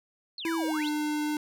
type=exponential two-way sweep; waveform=sine; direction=down then up; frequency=4497 to 463.1 to 4497 Hz; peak=-35 dBFS; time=0.38-0.89 s; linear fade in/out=2 ms; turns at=0.66 s
type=tone with pitch glide; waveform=square; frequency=329.6 to 300.5 Hz; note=E4 to D4; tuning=0 to +40 cents; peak=-28 dBFS; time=0.45-1.37 s; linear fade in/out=2 ms; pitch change=-160 cents; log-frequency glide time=0.56-0.83 s
effects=none